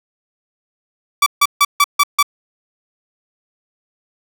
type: tone bursts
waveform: sawtooth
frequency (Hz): 1153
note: D6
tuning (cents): -32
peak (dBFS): -5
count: 6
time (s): 1.22-2.228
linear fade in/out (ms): 5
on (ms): 43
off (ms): 150
effects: none